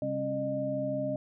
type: tone cluster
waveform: sine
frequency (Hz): 133 / 198.3 / 271.8 / 609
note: C3 / G3 / C#4 / D#5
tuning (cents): +29 / +20 / -34 / -37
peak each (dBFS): -38 / -40 / -35 / -31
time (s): 0.02-1.16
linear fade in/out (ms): 2
effects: none